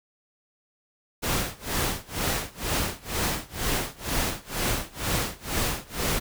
pink noise with tremolo, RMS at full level -25 dBFS, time 1.22-6.2 s, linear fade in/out 20 ms, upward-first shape sine, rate 2.1 Hz, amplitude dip 95%, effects none

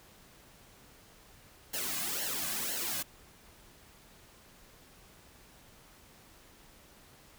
white noise with flanger, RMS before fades -35 dBFS, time 1.73-3.03 s, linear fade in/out 10 ms, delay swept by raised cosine 0.82 to 2.22 ms, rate 2 Hz, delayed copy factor -0.85, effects pink hiss -58 dBFS RMS until 7.38 s

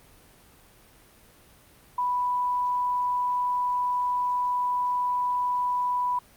sine tone, 987.8 Hz, B5, in tune, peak -23 dBFS, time 1.98-6.19 s, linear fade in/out 5 ms, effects pink hiss -55 dBFS RMS until 6.36 s + Opus 32 kbps

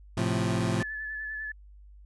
25% pulse chord, F major, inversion first, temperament equal, 110 / 130.81 / 174.61 Hz, A2 / C3 / F3, 0 / 0 / 0 cents, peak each -25 / -28 / -26 dBFS, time 0.17-0.83 s, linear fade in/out 5 ms
sine tone with vibrato, 1732 Hz, A6, 28 cents flat, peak -33 dBFS, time 0.8-1.52 s, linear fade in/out 5 ms, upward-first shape triangle, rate 10 Hz, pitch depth 28 cents each way
effects added 50 Hz sine -48 dBFS peak until 2.05 s + resampled to 24000 Hz

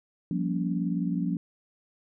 sine chord, G half-diminished seventh, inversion third, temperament just, 176.4 / 196 / 235.2 / 282.2 Hz, F3 / G3 / Bb3 / Db4, +18 / 0 / +16 / +31 cents, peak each -28 / -34 / -33 / -32 dBFS, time 0.31-1.37 s, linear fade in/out 2 ms, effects none

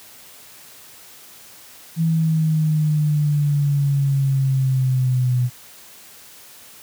sine exponential sweep, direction down, 164.3 to 123.47 Hz, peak -15 dBFS, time 1.96-5.5 s, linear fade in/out 50 ms, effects white hiss -44 dBFS RMS until 6.82 s + high-pass 60 Hz 12 dB/octave

